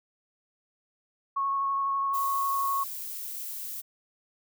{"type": "tone with vibrato", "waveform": "sine", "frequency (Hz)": 1100, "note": "C#6", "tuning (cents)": -14, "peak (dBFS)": -25, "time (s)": [1.36, 2.84], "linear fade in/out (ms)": 10, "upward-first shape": "square", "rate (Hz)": 12, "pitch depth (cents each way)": 8}
{"type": "noise", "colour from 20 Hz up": "violet", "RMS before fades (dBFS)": -37, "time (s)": [2.13, 3.82], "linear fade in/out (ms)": 20}
{"effects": []}